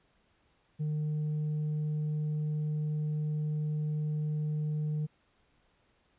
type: tone with tanh clipping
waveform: sine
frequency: 151.9 Hz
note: D#3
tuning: 41 cents flat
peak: -30 dBFS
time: 0.79-5.07 s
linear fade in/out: 20 ms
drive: 2 dB
effects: pink hiss -70 dBFS RMS until 6.18 s + resampled to 8000 Hz